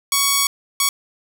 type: tone bursts at uneven times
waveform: 5% pulse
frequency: 1118 Hz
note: C#6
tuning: 14 cents sharp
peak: -3 dBFS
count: 2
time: 0.12-0.47 / 0.8-0.89 s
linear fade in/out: 2 ms
effects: none